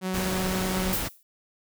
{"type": "tone with vibrato", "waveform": "sawtooth", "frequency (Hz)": 186.5, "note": "F#3", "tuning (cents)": 14, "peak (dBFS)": -23, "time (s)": [0.01, 0.96], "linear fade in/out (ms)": 50, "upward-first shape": "triangle", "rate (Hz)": 16, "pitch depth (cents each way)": 9}
{"type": "noise", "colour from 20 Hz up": "pink", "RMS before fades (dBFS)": -31, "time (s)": [0.13, 1.09], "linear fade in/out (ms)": 20}
{"type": "noise with exponential decay", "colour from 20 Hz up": "violet", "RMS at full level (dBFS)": -25, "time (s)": [0.93, 1.23], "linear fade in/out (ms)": 1, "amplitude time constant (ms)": 65}
{"effects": []}